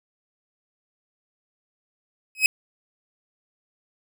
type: tone with exponential growth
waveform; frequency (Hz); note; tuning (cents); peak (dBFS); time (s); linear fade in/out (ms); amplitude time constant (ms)
40% pulse; 2544; D#7; +38; -8; 2.35-2.46; 1; 22
effects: none